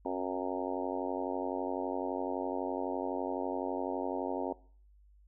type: harmonic tone with a mistuned harmonic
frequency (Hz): 91.9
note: F#2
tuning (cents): -11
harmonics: 3 / 4 / 5 / 6 / 7 / 8 / 9 / 10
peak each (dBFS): -38 / -39 / -40 / -41 / -41 / -42 / -43 / -43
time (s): 0.05-4.53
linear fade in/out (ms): 5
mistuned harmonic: 3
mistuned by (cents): -30
effects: noise-tail reverb RT60 0.5 s tail -21 dB re dry + added 50 Hz sine -58 dBFS peak until 5.27 s